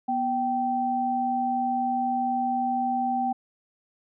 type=tone pair together; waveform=sine; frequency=244.7 / 777 Hz; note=B3 / G5; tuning=-16 / -16 cents; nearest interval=octave + minor sixth; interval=2000 cents; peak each=-29 / -24 dBFS; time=0.08-3.33 s; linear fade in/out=10 ms; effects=none